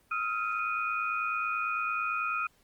sine tone cluster, 1271 / 1380 / 2473 Hz, D#6 / F6 / D#7, +36 / -21 / -11 cents, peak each -33 / -33 / -33 dBFS, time 0.11-2.47 s, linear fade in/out 5 ms, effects pink hiss -66 dBFS RMS until 2.63 s + Opus 24 kbps

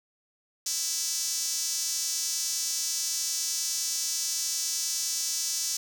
sawtooth tone with high-pass filter, 329.6 Hz, E4, in tune, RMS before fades -30 dBFS, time 0.66-5.77 s, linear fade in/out 5 ms, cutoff 5900 Hz, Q 3.1, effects none

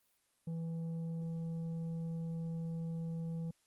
sine tone with tanh clipping, 164.81 Hz, E3, in tune, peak -38 dBFS, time 0.47-3.51 s, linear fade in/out 5 ms, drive 6 dB, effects white hiss -75 dBFS RMS until 3.66 s + Opus 32 kbps

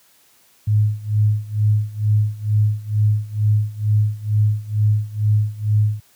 sine tone with tremolo, 105.9 Hz, G#2, 34 cents sharp, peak -11 dBFS, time 0.67-6 s, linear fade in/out 5 ms, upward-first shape sine, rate 2.2 Hz, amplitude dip 90%, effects white hiss -55 dBFS RMS until 6.15 s + high-pass 60 Hz 12 dB/octave

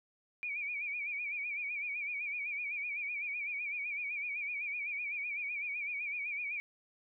sine tone with vibrato, 2349 Hz, D7, in tune, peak -35 dBFS, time 0.43-6.6 s, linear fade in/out 0 ms, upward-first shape sine, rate 7.9 Hz, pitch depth 90 cents each way, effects none

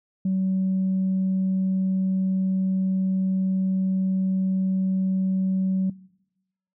sine tone, 189.1 Hz, F#3, 38 cents sharp, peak -19 dBFS, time 0.25-5.9 s, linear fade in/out 5 ms, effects noise-tail reverb RT60 0.9 s tail -22 dB re dry + tanh soft clip ceiling -17 dBFS

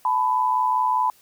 sine tone pair together, 871 / 996 Hz, A5 / B5, -18 / +14 cents, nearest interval major second, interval 232 cents, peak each -24 / -19 dBFS, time 0.05-1.1 s, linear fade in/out 2 ms, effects white hiss -56 dBFS RMS until 1.21 s

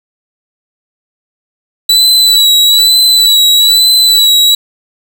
40% pulse tone with vibrato, 3950 Hz, B7, in tune, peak -3 dBFS, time 1.89-4.55 s, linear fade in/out 5 ms, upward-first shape sine, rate 1.1 Hz, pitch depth 38 cents each way, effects none

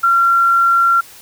sine tone, 1371 Hz, F6, 32 cents flat, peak -9 dBFS, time 0.03-1.01 s, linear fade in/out 10 ms, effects white hiss -40 dBFS RMS until 1.21 s

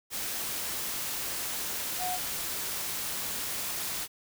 sine tone in noise, 730 Hz, F#5, 24 cents flat, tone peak -31 dBFS, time 1.98-2.19 s, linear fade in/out 50 ms, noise white, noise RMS -34 dBFS, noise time 0.1-4.08 s, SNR 0 dB, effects none

